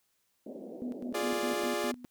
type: band-pass noise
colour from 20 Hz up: pink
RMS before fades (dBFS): -44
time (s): 0.46-1.68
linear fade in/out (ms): 5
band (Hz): 210 to 640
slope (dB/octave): 48
type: tone with tremolo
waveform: sine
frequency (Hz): 246.9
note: B3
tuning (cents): 0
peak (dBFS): -34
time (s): 0.82-2.05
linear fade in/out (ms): 0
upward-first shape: square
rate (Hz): 4.9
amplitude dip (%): 80
type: chord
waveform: sawtooth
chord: D diminished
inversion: first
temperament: equal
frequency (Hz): 349.2 / 415.3 / 587.3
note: F4 / Ab4 / D5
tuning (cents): 0 / 0 / 0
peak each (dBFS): -31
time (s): 1.14-1.92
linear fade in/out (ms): 10
effects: white hiss -75 dBFS RMS until 2.1 s